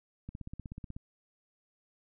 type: click train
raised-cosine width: 5 ms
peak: -29 dBFS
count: 12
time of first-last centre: 0.29-0.965 s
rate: 16.3 Hz
effects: none